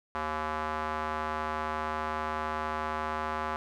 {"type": "tone with band-pass filter", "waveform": "square", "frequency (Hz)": 77.6, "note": "D#2", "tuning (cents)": -4, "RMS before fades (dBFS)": -33, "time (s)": [0.15, 3.56], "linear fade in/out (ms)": 0, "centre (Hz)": 1100, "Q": 2.1, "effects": []}